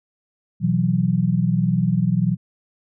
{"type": "chord", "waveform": "sine", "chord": "B suspended fourth", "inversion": "none", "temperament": "equal", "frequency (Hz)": [123.47, 164.81, 185], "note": ["B2", "E3", "F#3"], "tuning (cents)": [0, 0, 0], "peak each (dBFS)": [-22, -20, -20], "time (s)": [0.6, 2.37], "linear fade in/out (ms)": 50, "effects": []}